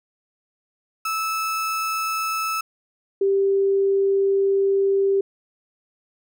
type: tone pair in turn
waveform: 35% pulse / sine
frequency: 1308 / 392.7 Hz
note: E6 / G4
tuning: -14 / +3 cents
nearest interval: octave + major sixth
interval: 2083 cents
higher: first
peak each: -21 / -16 dBFS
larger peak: second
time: 1.05-2.61 / 3.21-5.21 s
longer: second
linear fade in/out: 5 ms
effects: none